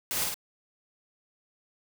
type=noise with echo; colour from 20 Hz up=white; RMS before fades=-31 dBFS; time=0.11-0.24 s; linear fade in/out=0 ms; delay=51 ms; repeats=2; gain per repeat=-2 dB; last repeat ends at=0.342 s; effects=none